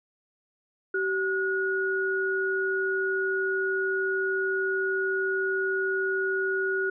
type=tone pair together; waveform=sine; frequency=383.4 / 1450 Hz; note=G4 / F#6; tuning=-38 / -35 cents; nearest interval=octave + major seventh; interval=2303 cents; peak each=-27 dBFS; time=0.94-6.9 s; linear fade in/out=5 ms; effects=none